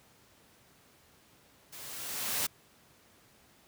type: noise with level ramp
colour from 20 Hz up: white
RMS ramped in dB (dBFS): -47 to -30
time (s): 1.72-2.47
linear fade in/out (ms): 10
effects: pink hiss -62 dBFS RMS until 3.67 s + high-pass 80 Hz 12 dB/octave